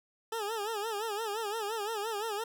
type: tone with vibrato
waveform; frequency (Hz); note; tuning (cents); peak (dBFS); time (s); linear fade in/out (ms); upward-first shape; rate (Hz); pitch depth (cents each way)
20% pulse; 430; A4; -40; -28; 0.32-2.44; 5; sine; 5.8; 120
effects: none